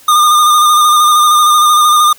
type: tone with vibrato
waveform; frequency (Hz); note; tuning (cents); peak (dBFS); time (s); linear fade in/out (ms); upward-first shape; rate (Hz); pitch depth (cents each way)
square; 1214; D#6; -43; -6; 0.08-2.13; 5; square; 13; 23
effects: white hiss -41 dBFS RMS until 2.18 s